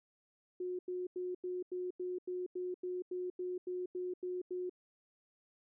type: tone bursts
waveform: sine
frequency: 362.4 Hz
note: F#4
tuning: 36 cents flat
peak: -36 dBFS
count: 15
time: 0.6-4.696 s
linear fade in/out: 5 ms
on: 190 ms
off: 89 ms
effects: none